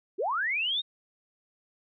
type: linear sweep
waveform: sine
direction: up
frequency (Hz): 319.9 to 3771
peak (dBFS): -26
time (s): 0.18-0.82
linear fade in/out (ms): 20
effects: none